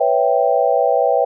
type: chord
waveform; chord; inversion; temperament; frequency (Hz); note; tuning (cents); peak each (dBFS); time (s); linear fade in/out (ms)
sine; C# half-diminished seventh; third; equal; 493.9 / 554.4 / 659.3 / 784; B4 / C#5 / E5 / G5; 0 / 0 / 0 / 0; -18; 0-1.25; 10
effects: none